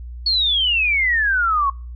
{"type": "exponential sweep", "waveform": "sine", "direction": "down", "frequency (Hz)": [4435, 1080], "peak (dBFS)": -15, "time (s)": [0.26, 1.7], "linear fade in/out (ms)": 5, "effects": ["noise-tail reverb RT60 0.4 s tail -25 dB re dry", "added 60 Hz sine -30 dBFS peak until 1.95 s"]}